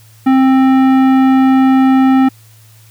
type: tone with tanh clipping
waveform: sine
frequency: 263.8 Hz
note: C4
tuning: 14 cents sharp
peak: -8 dBFS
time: 0.26-2.29 s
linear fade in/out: 10 ms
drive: 15 dB
effects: added 110 Hz sine -41 dBFS peak until 2.9 s + white hiss -47 dBFS RMS until 2.9 s